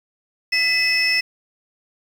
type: tone cluster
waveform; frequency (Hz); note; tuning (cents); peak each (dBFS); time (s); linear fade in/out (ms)
sine; 2002 / 2578 / 5280; B6 / E7 / E8; +23 / -39 / +2; -19; 0.52-1.21; 10
effects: tanh soft clip ceiling -11 dBFS + 7-bit